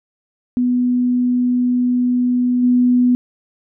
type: tone with level steps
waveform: sine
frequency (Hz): 247.3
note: B3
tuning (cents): +3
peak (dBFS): -13 / -10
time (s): 0.57-3.15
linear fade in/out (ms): 0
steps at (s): 2.62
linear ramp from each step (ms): 20
effects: none